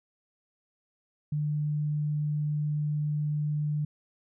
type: tone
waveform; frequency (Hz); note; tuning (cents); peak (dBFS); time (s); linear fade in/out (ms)
sine; 149.4; D3; +30; -26; 1.32-3.85; 5
effects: none